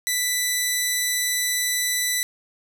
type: tone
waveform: 10% pulse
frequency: 1983 Hz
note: B6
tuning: 7 cents sharp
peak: -12 dBFS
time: 0.07-2.23 s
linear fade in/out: 0 ms
effects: none